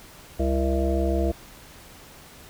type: harmonic tone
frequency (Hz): 67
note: C2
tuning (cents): +42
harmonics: 1 / 3 / 5 / 7 / 9 / 10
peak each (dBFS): -23 / -31 / -27 / -31 / -32 / -30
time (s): 0.39-1.32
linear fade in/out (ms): 10
effects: pink hiss -47 dBFS RMS until 2.49 s